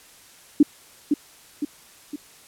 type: tone with echo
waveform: sine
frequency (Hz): 293.7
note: D4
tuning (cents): 0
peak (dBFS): -9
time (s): 0.6-0.63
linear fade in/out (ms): 5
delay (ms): 510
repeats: 3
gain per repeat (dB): -6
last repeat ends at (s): 2.16
effects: white hiss -50 dBFS RMS until 2.47 s + low-pass 12000 Hz 12 dB/octave